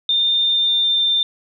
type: tone with pitch glide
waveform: sine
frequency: 3614 to 3589 Hz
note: A7 to A7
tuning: +46 to +34 cents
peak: -14 dBFS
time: 0.09-1.23 s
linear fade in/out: 2 ms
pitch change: -12 cents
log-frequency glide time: 0.39-1.04 s
effects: none